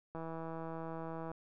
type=click train; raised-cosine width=1 ms; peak=-30 dBFS; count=191; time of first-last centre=0.15-1.316 s; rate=163 Hz; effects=none